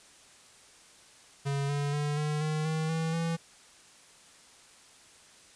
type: tone with pitch steps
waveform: square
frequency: 140 / 143.44 / 146.96 / 150.57 / 154.27 / 158.06 / 161.94 / 165.91 Hz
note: C#3 / D3 / D3 / D3 / D#3 / D#3 / E3 / E3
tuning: +18 / -40 / +2 / +44 / -14 / +28 / -30 / +11 cents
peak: -29 dBFS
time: 1.45-3.37 s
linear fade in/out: 20 ms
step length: 240 ms
effects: white hiss -56 dBFS RMS until 5.55 s + resampled to 22050 Hz